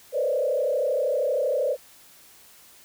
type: tone with frequency modulation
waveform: sine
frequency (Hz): 548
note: C#5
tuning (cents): -20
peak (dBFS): -21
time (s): 0.12-1.77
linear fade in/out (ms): 50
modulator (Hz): 32.7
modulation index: 1.9
effects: white hiss -52 dBFS RMS until 2.84 s